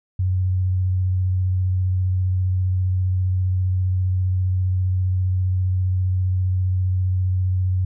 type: tone with vibrato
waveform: sine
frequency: 92.5 Hz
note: F#2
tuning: in tune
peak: -17 dBFS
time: 0.19-7.85 s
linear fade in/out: 5 ms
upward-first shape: sine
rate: 15 Hz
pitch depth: 16 cents each way
effects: none